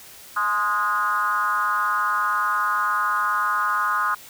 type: tone with frequency modulation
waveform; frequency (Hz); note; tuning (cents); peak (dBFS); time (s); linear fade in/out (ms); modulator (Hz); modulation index
sine; 1244.5; D#6; 0; -19; 0.36-4.15; 10; 202; 1.2
effects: white hiss -44 dBFS RMS until 4.29 s